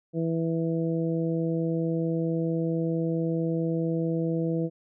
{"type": "harmonic tone", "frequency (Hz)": 164.5, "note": "E3", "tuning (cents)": -3, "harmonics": [1, 2, 3, 4], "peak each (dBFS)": [-27, -29, -31, -40], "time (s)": [0.13, 4.7], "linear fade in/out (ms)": 50, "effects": []}